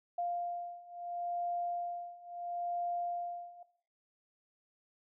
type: beating tone pair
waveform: sine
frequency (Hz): 698.5 / 699.24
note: F5 / F5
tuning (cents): 0 / +2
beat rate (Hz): 0.74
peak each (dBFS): -39 / -37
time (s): 0.18-3.63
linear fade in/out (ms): 5
effects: noise-tail reverb RT60 0.6 s tail -17 dB re dry